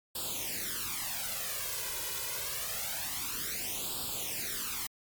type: noise with flanger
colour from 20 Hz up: white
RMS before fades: -36 dBFS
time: 0.15-4.87 s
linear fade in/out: 5 ms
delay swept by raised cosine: 0.24 to 2.04 ms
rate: 0.26 Hz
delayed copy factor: +0.85
effects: MP3 96 kbps